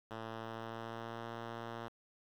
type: tone with pitch glide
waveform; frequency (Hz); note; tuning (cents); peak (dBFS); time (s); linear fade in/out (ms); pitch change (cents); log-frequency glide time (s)
5% pulse; 112.2 to 115.89; A2 to A#2; +34 to -10; -31; 0.1-1.89; 20; +56; 0.2-1.28
effects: low-pass 3000 Hz 12 dB/octave + 10-bit